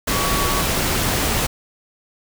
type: tone in noise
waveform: sine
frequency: 1130 Hz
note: C#6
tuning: 33 cents sharp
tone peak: -24 dBFS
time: 0.11-0.62 s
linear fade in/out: 10 ms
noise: pink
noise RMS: -20 dBFS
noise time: 0.07-1.47 s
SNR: -7 dB
effects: none